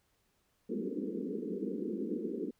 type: band-pass noise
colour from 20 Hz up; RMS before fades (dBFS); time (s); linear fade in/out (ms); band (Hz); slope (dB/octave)
pink; -37; 0.69-2.51; 10; 190 to 470; 96
effects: pink hiss -75 dBFS RMS until 2.59 s